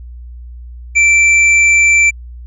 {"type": "tone with tanh clipping", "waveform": "sine", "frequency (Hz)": 2339, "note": "D7", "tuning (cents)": -8, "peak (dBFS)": -8, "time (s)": [0.95, 2.11], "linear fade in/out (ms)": 20, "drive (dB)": 11, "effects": ["added 60 Hz sine -28 dBFS peak until 2.46 s", "resampled to 22050 Hz"]}